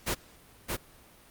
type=noise with echo; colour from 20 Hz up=pink; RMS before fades=-30 dBFS; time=0.06-0.15 s; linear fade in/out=20 ms; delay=620 ms; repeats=1; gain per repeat=-2 dB; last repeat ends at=0.77 s; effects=pink hiss -56 dBFS RMS until 1.3 s + Opus 48 kbps